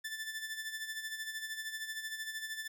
sawtooth tone with tremolo, 1760 Hz, A6, in tune, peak -33 dBFS, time 0.04-2.68 s, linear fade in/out 10 ms, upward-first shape sine, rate 13 Hz, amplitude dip 60%, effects none

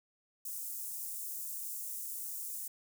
white high-pass noise, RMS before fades -41 dBFS, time 0.45-2.68 s, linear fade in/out 5 ms, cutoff 7400 Hz, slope 24 dB/octave, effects none

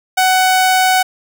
sawtooth tone, 747 Hz, F#5, 16 cents sharp, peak -6 dBFS, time 0.17-1.03 s, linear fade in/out 10 ms, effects none

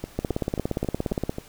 two click trains, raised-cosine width 2 ms, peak -11 / -16 dBFS, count 20 / 6, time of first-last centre 0.19-1.295 / 0.04-1.384 s, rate 17.2 / 3.72 Hz, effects pink hiss -49 dBFS RMS until 1.48 s

